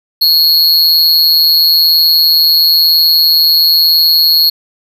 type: tone with amplitude modulation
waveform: square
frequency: 4308 Hz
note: C8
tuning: 50 cents sharp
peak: -3 dBFS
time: 0.21-4.5 s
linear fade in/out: 10 ms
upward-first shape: sine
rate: 161 Hz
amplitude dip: 75%
effects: none